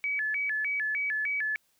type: tone with vibrato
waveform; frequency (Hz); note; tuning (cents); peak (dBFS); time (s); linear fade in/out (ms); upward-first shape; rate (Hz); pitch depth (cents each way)
sine; 1981; B6; +5; -27; 0.04-1.56; 0; square; 3.3; 240
effects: white hiss -70 dBFS RMS until 1.79 s